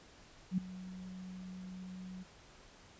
sine tone with ADSR envelope, 185 Hz, F#3, in tune, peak -27 dBFS, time 0.51-2.24 s, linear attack 68 ms, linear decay 7 ms, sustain -17 dB, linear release 18 ms, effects pink hiss -59 dBFS RMS until 2.99 s + resampled to 16000 Hz

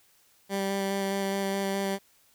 15% pulse tone with vibrato, 196 Hz, G3, in tune, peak -21 dBFS, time 0.49-1.99 s, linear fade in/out 50 ms, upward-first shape square, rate 4.8 Hz, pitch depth 9 cents each way, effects white hiss -63 dBFS RMS until 2.34 s

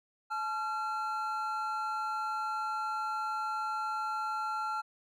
triangle tone pair together, 863 / 1370 Hz, A5 / F6, -34 / -34 cents, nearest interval minor sixth, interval 800 cents, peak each -34 / -32 dBFS, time 0.3-4.82 s, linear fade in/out 20 ms, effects none

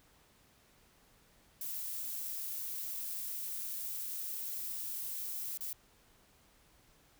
violet noise with dropouts, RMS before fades -40 dBFS, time 1.61-5.73 s, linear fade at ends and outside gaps 2 ms, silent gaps 5.575-5.607 s, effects pink hiss -66 dBFS RMS until 7.19 s

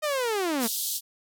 sawtooth linear sweep, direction down, 624 to 212.8 Hz, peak -21 dBFS, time 0.02-0.68 s, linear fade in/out 20 ms
white band-pass noise, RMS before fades -30 dBFS, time 0.59-1.01 s, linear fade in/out 50 ms, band 3300 to 16000 Hz, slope 48 dB/octave
effects none

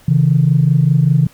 sine tone pair together, 135.2 / 160.32 Hz, C#3 / E3, -43 / -48 cents, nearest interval minor third, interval 295 cents, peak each -11 dBFS, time 0.08-1.27 s, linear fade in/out 5 ms, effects tanh soft clip ceiling -1 dBFS + pink hiss -47 dBFS RMS until 1.33 s

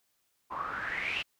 white noise with low-pass filter sweep, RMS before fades -35 dBFS, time 0.5-1.23 s, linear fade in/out 20 ms, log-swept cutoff 1000 to 2900 Hz, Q 9.3, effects white hiss -75 dBFS RMS until 1.39 s

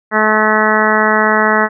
harmonic tone, 215.5 Hz, A3, 36 cents flat, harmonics 1 / 2 / 3 / 4 / 5 / 6 / 7 / 8 / 9, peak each -18 / -18 / -18 / -18 / -18 / -18 / -18 / -18 / -18 dBFS, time 0.11-1.69 s, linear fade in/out 50 ms, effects none

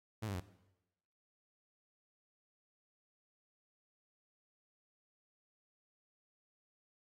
sawtooth tone with pitch steps, 110 / 99.14 / 89.35 Hz, A2 / G2 / F2, 0 / +20 / +40 cents, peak -34 dBFS, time 0.22-0.403 s, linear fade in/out 10 ms, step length 61 ms, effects noise-tail reverb RT60 0.9 s tail -17 dB re dry + AAC 48 kbps

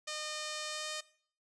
5% pulse tone with pitch glide, 610 to 613.5 Hz, D#5 to D#5, -34 to -25 cents, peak -26 dBFS, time 0.07-1.01 s, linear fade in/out 10 ms, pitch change +9 cents, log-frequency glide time 0.69-0.86 s, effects noise-tail reverb RT60 0.5 s tail -18 dB re dry + resampled to 22050 Hz

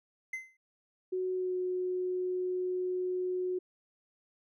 triangle tone with exponential decay, 2062 Hz, C7, 26 cents flat, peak -30 dBFS, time 0.33-0.57 s, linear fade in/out 5 ms, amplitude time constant 51 ms
sine tone with pitch glide, 370 to 365.5 Hz, F#4 to F#4, 0 to -21 cents, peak -30 dBFS, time 1.12-3.59 s, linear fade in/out 10 ms, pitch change -21 cents, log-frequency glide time 1.34-1.56 s
effects none

